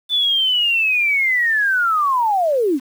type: linear sweep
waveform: sine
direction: down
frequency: 3520 to 241.8 Hz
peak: -14 dBFS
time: 0.09-2.8 s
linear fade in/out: 50 ms
effects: 7-bit